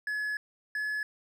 triangle tone pair in turn, 1700 / 1706.1 Hz, G#6 / G#6, +40 / +46 cents, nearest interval unison, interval 6 cents, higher second, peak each -28 dBFS, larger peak neither, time 0.07-0.37 / 0.75-1.03 s, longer first, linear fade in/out 2 ms, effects none

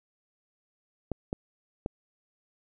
clicks, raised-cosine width 2 ms, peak -17 dBFS, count 3, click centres 1.117 / 1.329 / 1.861 s, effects none

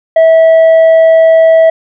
triangle tone with tanh clipping, 650 Hz, E5, 24 cents flat, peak -3 dBFS, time 0.16-1.7 s, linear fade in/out 5 ms, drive 8 dB, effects none

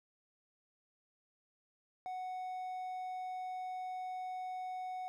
triangle tone, 740 Hz, F#5, in tune, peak -37 dBFS, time 2.06-5.08 s, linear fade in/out 0 ms, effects none

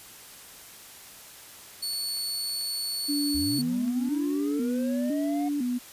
sawtooth tone, 4435 Hz, C#8, in tune, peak -26 dBFS, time 1.82-3.62 s, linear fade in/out 10 ms
clicks, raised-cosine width 0.2 ms, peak -32 dBFS, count 8, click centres 1.933 / 2.169 / 2.495 / 2.611 / 3.518 / 3.814 / 3.88 / 4.149 s
sine tone with vibrato, 266.9 Hz, C4, 35 cents sharp, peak -25 dBFS, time 3.08-5.79 s, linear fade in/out 20 ms, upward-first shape square, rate 0.99 Hz, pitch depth 140 cents each way
triangle linear sweep, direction up, 62.1 to 730 Hz, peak -31 dBFS, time 3.34-5.49 s, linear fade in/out 10 ms
effects white hiss -47 dBFS RMS until 5.92 s + resampled to 32000 Hz

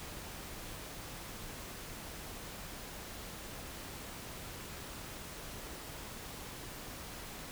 silence, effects pink hiss -46 dBFS RMS until 7.51 s

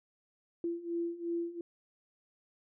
sine beating tone pair, 338.4 / 341.2 Hz, E4 / F4, +45 / -40 cents, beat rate 2.8 Hz, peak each -38 / -35 dBFS, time 0.64-1.61 s, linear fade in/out 2 ms, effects none

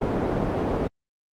white low-pass noise, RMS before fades -25 dBFS, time 0.01-0.88 s, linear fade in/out 10 ms, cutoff 500 Hz, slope 12 dB/octave, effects Opus 24 kbps

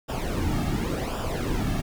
brown noise with flanger, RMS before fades -27 dBFS, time 0.08-1.82 s, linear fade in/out 20 ms, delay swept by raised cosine 0.47 to 2.07 ms, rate 0.91 Hz, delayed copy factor -0.7, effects none

